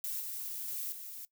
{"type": "noise with level steps", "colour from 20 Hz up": "violet", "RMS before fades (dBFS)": [-37, -40, -38, -45], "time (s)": [0.04, 1.25], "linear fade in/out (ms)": 0, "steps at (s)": [0.2, 0.68, 0.92], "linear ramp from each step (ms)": 2, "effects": ["noise-tail reverb RT60 0.1 s tail -19 dB re dry"]}